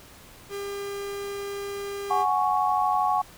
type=tone; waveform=45% pulse; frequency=401 Hz; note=G4; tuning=39 cents sharp; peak=-31 dBFS; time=0.49-2.26 s; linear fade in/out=50 ms
type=chord; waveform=sine; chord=F# suspended second; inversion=none; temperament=just; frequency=740 / 832.5 / 1110 Hz; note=F#5 / G#5 / C#6; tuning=0 / +4 / +2 cents; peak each=-25 dBFS; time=2.1-3.22 s; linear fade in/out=10 ms
effects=pink hiss -49 dBFS RMS until 3.37 s